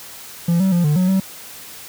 triangle tone with pitch steps, 170.6 / 190.9 / 174 / 149.4 / 183.6 / 191 Hz, F3 / G3 / F3 / D3 / F#3 / G3, -40 / -46 / -6 / +30 / -13 / -45 cents, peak -11 dBFS, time 0.48-1.2 s, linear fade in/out 5 ms, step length 120 ms, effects white hiss -37 dBFS RMS until 1.88 s + high-pass 60 Hz 12 dB/octave

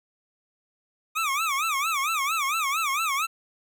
25% pulse tone with vibrato, 1200 Hz, D6, 37 cents sharp, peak -20 dBFS, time 1.15-3.27 s, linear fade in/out 20 ms, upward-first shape sine, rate 4.4 Hz, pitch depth 190 cents each way, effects none

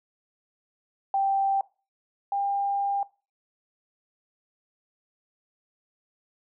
sine tone pair in turn, 784 / 799.1 Hz, G5 / G5, 0 / +33 cents, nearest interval unison, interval 33 cents, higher second, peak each -21 / -24 dBFS, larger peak first, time 1.14-1.61 / 2.32-3.03 s, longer second, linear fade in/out 2 ms, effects noise-tail reverb RT60 0.3 s tail -20 dB re dry

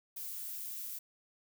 violet noise, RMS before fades -42 dBFS, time 0.16-0.99 s, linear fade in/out 10 ms, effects none

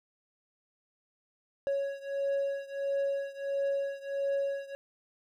triangle beating tone pair, 554.4 / 555.9 Hz, C#5 / C#5, 0 / +5 cents, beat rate 1.5 Hz, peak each -30 / -32 dBFS, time 1.67-4.75 s, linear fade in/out 0 ms, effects none

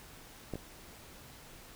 clicks, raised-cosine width 2 ms, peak -23 / -27 dBFS, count 2, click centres 0.537 / 0.556 s, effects pink hiss -53 dBFS RMS until 1.75 s

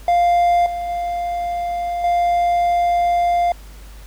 triangle tone with level steps, 698.5 Hz, F5, in tune, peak -10 / -20 / -18 / -12 dBFS, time 0.08-3.52 s, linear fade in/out 2 ms, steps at 0.66 / 0.89 / 2.04 s, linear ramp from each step 2 ms, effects added 50 Hz sine -36 dBFS peak until 4.06 s + pink hiss -46 dBFS RMS until 4.06 s

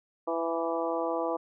harmonic tone with a mistuned harmonic, 166.2 Hz, E3, 15 cents sharp, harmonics 2 / 3 / 4 / 5 / 6 / 7, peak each -34 / -32 / -33 / -37 / -37 / -38 dBFS, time 0.27-1.37 s, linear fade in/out 10 ms, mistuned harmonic 6, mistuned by -19 cents, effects none

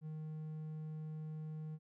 triangle tone, 155.56 Hz, D#3, in tune, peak -40 dBFS, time 0.01-1.79 s, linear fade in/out 50 ms, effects none

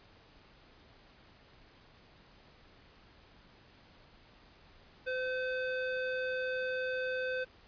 square tone with band-pass filter, 512 Hz, C5, 38 cents flat, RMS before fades -35 dBFS, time 5.06-7.45 s, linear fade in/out 20 ms, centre 1400 Hz, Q 0.84, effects pink hiss -60 dBFS RMS until 7.67 s + resampled to 11025 Hz

